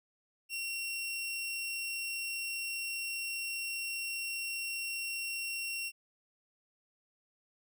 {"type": "tone", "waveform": "sawtooth", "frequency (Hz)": 2735, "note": "F7", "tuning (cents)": -37, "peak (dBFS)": -32, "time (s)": [0.49, 5.92], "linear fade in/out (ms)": 50, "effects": []}